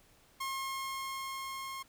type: tone with level ramp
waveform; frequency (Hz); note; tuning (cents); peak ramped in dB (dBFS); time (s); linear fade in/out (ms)
sawtooth; 1074; C6; +45; -31 to -36; 0.4-1.83; 10
effects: pink hiss -64 dBFS RMS until 1.88 s